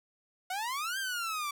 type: exponential two-way sweep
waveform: sawtooth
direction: up then down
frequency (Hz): 720 to 1608 to 1144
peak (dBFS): -29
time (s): 0.5-1.51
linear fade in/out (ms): 5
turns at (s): 0.98
effects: none